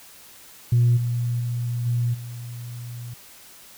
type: tone with level steps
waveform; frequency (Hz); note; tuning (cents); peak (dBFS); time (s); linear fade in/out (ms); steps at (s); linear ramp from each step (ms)
sine; 120; B2; -49; -13 / -21 / -23 / -19 / -32; 0.72-3.14; 5; 0.96 / 1.39 / 1.85 / 2.13; 20
effects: tanh soft clip ceiling -11 dBFS + white hiss -47 dBFS RMS until 3.77 s